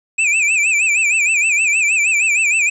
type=tone with vibrato; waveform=square; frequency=2489 Hz; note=D#7; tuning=in tune; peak=-13 dBFS; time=0.18-2.7 s; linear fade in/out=10 ms; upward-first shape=sine; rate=6.4 Hz; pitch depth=130 cents each way; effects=resampled to 24000 Hz + 8-bit